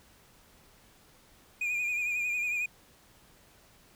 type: tone with vibrato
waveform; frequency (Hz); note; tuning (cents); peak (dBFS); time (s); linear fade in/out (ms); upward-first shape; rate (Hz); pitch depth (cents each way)
triangle; 2438; D#7; -36; -27; 1.61-2.66; 5; sine; 11; 43
effects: pink hiss -60 dBFS RMS until 3.95 s